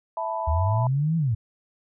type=chord; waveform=sine; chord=E suspended fourth; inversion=none; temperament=equal; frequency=659.3 / 880 / 987.8 Hz; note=E5 / A5 / B5; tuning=0 / 0 / 0 cents; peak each=-30 dBFS; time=0.17-0.87 s; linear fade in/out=2 ms
type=linear two-way sweep; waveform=sine; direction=up then down; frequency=72 to 167.8 to 101.8 Hz; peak=-20 dBFS; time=0.47-1.35 s; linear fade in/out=10 ms; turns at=1.17 s
effects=none